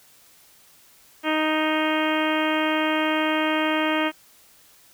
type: harmonic tone with a mistuned harmonic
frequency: 311.1 Hz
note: D#4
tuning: in tune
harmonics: 1 / 2 / 3 / 4 / 5 / 6 / 7 / 8 / 9 / 10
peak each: -24 / -27 / -29 / -30 / -31 / -32 / -32 / -33 / -34 / -34 dBFS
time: 1.23-4.12 s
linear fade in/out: 50 ms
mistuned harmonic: 10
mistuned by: +32 cents
effects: white hiss -54 dBFS RMS until 4.93 s